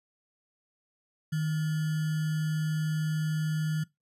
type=tone with sample-and-hold; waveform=sine; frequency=155.56 Hz; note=D#3; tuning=in tune; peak=-26 dBFS; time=1.32-3.84 s; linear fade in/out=10 ms; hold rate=1575 Hz; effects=noise-tail reverb RT60 0.2 s tail -22 dB re dry + resampled to 32000 Hz